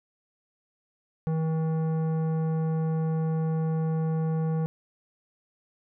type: tone with tanh clipping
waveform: sine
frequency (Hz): 160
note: D#3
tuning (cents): +49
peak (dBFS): -26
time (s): 1.27-4.66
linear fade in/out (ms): 0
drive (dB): 13
effects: none